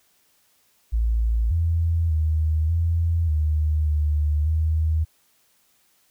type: tone with pitch steps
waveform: sine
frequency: 56.5 / 83.2 / 78.5 / 83.6 / 76.8 / 75.1 / 79.1 Hz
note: A1 / E2 / D#2 / E2 / D#2 / D2 / D#2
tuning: +47 / +17 / +16 / +25 / -22 / +39 / +29 cents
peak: -18 dBFS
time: 0.92-5.05 s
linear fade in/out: 20 ms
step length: 590 ms
effects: white hiss -63 dBFS RMS until 6.1 s